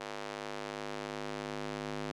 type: tone with high-pass filter sweep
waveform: square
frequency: 51.4 Hz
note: G#1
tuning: 17 cents flat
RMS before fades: -40 dBFS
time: 0-2.12 s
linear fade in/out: 10 ms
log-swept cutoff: 490 to 230 Hz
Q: 0.81
effects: low-pass 6000 Hz 12 dB/octave